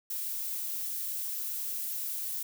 violet noise, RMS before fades -35 dBFS, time 0.1-2.43 s, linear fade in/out 5 ms, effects none

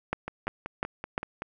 two click trains, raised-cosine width 0.5 ms, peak -19 / -12 dBFS, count 7 / 4, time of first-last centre 0.28-1.421 / 0.13-1.179 s, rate 5.26 / 2.86 Hz, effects none

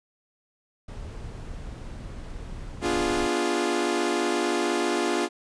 brown noise, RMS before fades -37 dBFS, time 0.88-3.27 s, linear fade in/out 5 ms
sawtooth chord, B diminished seventh, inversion none, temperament equal with one note detuned, 245.5 / 293.7 / 349.2 / 415.3 Hz, B3 / D4 / F4 / Ab4, -10 / 0 / 0 / 0 cents, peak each -28 / -26 / -22 / -26 dBFS, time 2.81-5.29 s, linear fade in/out 50 ms
effects resampled to 22050 Hz

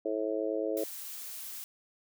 harmonic tone, 108.5 Hz, A2, 24 cents flat, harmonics 3 / 4 / 5 / 6, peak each -35 / -34 / -34 / -38 dBFS, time 0.05-0.84 s, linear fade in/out 5 ms
blue noise, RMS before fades -42 dBFS, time 0.77-1.64 s, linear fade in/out 0 ms
effects none

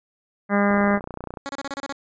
harmonic tone, 202.3 Hz, G#3, 45 cents flat, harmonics 1 / 2 / 3 / 4 / 5 / 6 / 7 / 8 / 9 / 10, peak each -19 / -27 / -24 / -28 / -31 / -28 / -32 / -29 / -33 / -32 dBFS, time 0.49-1 s, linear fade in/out 50 ms
click train, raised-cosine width 1 ms, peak -18 dBFS, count 21, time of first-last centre 0.71-1.372 s, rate 30.2 Hz
10% pulse tone bursts, 277.9 Hz, C#4, 4 cents sharp, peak -20 dBFS, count 8, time 1.46-1.925 s, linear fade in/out 0 ms, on 31 ms, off 31 ms
effects resampled to 16000 Hz

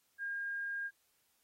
sine tone, 1616 Hz, G#6, 48 cents flat, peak -36 dBFS, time 0.18-0.91 s, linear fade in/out 50 ms, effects white hiss -75 dBFS RMS until 1.43 s + AAC 48 kbps

